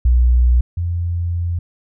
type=tone pair in turn; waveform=sine; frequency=61 / 86.27 Hz; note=B1 / F2; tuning=-21 / -21 cents; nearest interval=tritone; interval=600 cents; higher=second; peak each=-9 / -17 dBFS; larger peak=first; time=0.05-0.61 / 0.77-1.59 s; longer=second; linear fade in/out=5 ms; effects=none